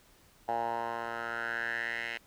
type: tone with band-pass filter sweep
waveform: 10% pulse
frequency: 116.54 Hz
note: A#2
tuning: in tune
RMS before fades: -35 dBFS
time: 0.48-2.18 s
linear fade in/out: 10 ms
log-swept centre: 800 to 2300 Hz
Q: 5.2
effects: pink hiss -62 dBFS RMS until 2.26 s